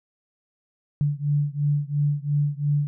sine beating tone pair, 144.4 / 147.3 Hz, D3 / D3, -29 / +6 cents, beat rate 2.9 Hz, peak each -23 / -24 dBFS, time 1.01-2.87 s, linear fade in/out 0 ms, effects none

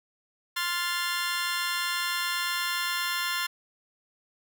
20% pulse chord, F major, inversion second, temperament just, 1047.7 / 1396.9 / 1746.1 Hz, C6 / F6 / A6, +2 / 0 / -14 cents, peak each -27 dBFS, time 0.56-3.47 s, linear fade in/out 10 ms, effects none

